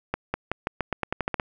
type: accelerating click train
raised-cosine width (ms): 0.5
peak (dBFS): -10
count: 12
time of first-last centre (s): 0.14-1.398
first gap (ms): 200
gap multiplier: 0.88
effects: none